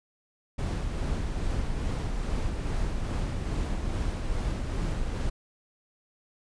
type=noise with tremolo; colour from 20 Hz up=brown; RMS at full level=-28 dBFS; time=0.58-5.3 s; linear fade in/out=10 ms; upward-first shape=sine; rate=2.4 Hz; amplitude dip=30%; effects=resampled to 22050 Hz